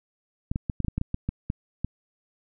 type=clicks; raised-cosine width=5 ms; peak=-14 dBFS; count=12; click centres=0.515 / 0.559 / 0.698 / 0.803 / 0.847 / 0.883 / 0.98 / 1.014 / 1.144 / 1.29 / 1.501 / 1.846 s; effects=none